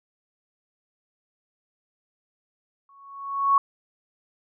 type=tone with exponential growth; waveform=sine; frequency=1108.7 Hz; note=C#6; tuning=in tune; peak=-13 dBFS; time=2.89-3.58 s; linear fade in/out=2 ms; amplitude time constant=150 ms; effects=none